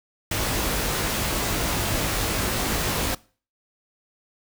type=noise with comb filter; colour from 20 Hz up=pink; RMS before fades=-25 dBFS; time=0.31-3.15 s; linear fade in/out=5 ms; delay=19 ms; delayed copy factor=+0.55; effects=noise-tail reverb RT60 0.4 s tail -22 dB re dry